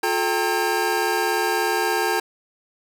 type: tone cluster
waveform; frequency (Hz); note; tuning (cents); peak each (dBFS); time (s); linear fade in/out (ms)
square; 356 / 432.9 / 787 / 911 / 1612; F4 / A4 / G5 / A#5 / G6; +33 / -28 / +7 / -40 / +48; -27; 0.03-2.2; 5
effects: none